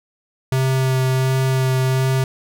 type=tone with vibrato; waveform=square; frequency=131.1 Hz; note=C3; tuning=4 cents sharp; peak=-16 dBFS; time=0.52-2.24 s; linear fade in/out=2 ms; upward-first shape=sine; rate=1.4 Hz; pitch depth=11 cents each way; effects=none